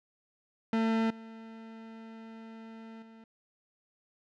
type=tone with level steps; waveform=40% pulse; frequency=224.4 Hz; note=A3; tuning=34 cents sharp; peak=-25 / -44 / -50 dBFS; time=0.73-3.24 s; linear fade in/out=2 ms; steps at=1.1 / 3.02 s; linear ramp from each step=5 ms; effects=low-pass 3000 Hz 12 dB/octave